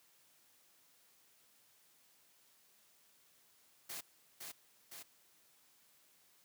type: noise with echo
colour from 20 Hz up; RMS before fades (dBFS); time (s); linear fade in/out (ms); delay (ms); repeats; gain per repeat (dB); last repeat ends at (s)
white; -45; 3.89-4.01; 10; 510; 2; -3; 5.03
effects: white hiss -69 dBFS RMS until 6.44 s + high-pass 100 Hz 12 dB/octave